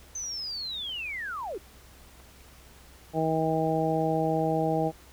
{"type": "linear sweep", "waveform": "sine", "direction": "down", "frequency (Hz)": [6240, 329.6], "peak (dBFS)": -32, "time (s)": [0.15, 1.58], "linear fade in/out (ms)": 5}
{"type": "click train", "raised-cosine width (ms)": 0.5, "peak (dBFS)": -39, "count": 4, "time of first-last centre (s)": [0.24, 2.201], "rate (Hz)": 1.53}
{"type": "harmonic tone", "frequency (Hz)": 159.7, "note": "D#3", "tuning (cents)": 45, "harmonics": [1, 2, 3, 4, 5], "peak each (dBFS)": [-30, -30, -30, -30, -30], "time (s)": [3.13, 4.92], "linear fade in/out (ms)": 50}
{"effects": ["added 64 Hz sine -54 dBFS peak until 5.12 s", "pink hiss -54 dBFS RMS until 5.12 s"]}